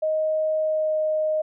sine tone with pitch glide, 625 to 620.7 Hz, D#5 to D#5, +8 to -4 cents, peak -20 dBFS, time 0.02-1.42 s, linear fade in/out 10 ms, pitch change -12 cents, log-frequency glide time 0.6-0.97 s, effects none

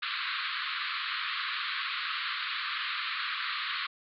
pink band-pass noise, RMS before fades -34 dBFS, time 0.02-3.87 s, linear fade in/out 10 ms, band 1100 to 4400 Hz, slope 96 dB/octave, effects none

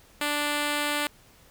5% pulse tone, 293.7 Hz, D4, in tune, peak -14 dBFS, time 0.21-1.07 s, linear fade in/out 2 ms, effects pink hiss -56 dBFS RMS until 1.5 s

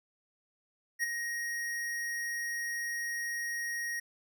square tone with ADSR envelope, 1878 Hz, A#6, 12 cents sharp, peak -27 dBFS, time 0.99-4 s, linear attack 43 ms, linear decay 14 ms, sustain -7 dB, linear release 8 ms, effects none

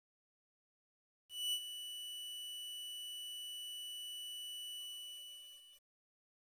45% pulse tone with ADSR envelope, 2961 Hz, F#7, 1 cent sharp, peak -33 dBFS, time 1.29-5.88 s, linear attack 240 ms, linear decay 62 ms, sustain -11 dB, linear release 1100 ms, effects resampled to 32000 Hz + 11-bit

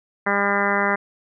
harmonic tone, 201 Hz, G3, 44 cents sharp, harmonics 1 / 2 / 3 / 4 / 5 / 6 / 7 / 8 / 9 / 10, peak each -27 / -27 / -27 / -27 / -27 / -27 / -27 / -27 / -27 / -27 dBFS, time 0.26-0.96 s, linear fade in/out 10 ms, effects none

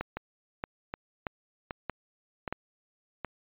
two click trains, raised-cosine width 0.5 ms, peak -19 / -17 dBFS, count 5 / 5, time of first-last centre 0.17-3.247 / 0.01-2.526 s, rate 1.3 / 1.59 Hz, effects resampled to 8000 Hz

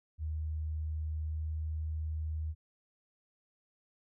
sine tone with pitch glide, 77.78 to 78.23 Hz, D#2 to D#2, 0 to +10 cents, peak -33 dBFS, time 0.18-2.55 s, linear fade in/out 50 ms, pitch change +10 cents, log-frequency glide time 1.27-1.45 s, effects none

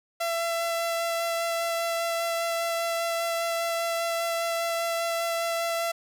sawtooth tone with vibrato, 672 Hz, E5, 33 cents sharp, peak -22 dBFS, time 0.2-5.92 s, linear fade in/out 10 ms, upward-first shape sine, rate 5 Hz, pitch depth 9 cents each way, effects none

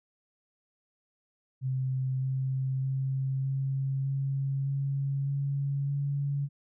sine tone with pitch steps, 130.81 / 132.25 / 133.71 / 135.19 / 136.68 / 138.19 / 139.71 / 141.26 Hz, C3 / C3 / C3 / C#3 / C#3 / C#3 / C#3 / C#3, 0 / +19 / +38 / -43 / -24 / -5 / +14 / +33 cents, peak -27 dBFS, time 1.61-6.49 s, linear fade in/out 50 ms, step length 610 ms, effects none

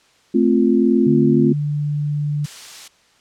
sine chord, F major, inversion first, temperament equal, 220 / 261.6 / 349.2 Hz, A3 / C4 / F4, 0 / 0 / 0 cents, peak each -16 / -16 / -17 dBFS, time 0.34-1.53 s, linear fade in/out 10 ms
sine tone, 147.2 Hz, D3, 4 cents sharp, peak -18 dBFS, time 1.06-2.46 s, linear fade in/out 10 ms
blue noise, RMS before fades -30 dBFS, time 2.44-2.88 s, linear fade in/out 5 ms
effects white hiss -55 dBFS RMS until 3.2 s + low-pass 6000 Hz 12 dB/octave

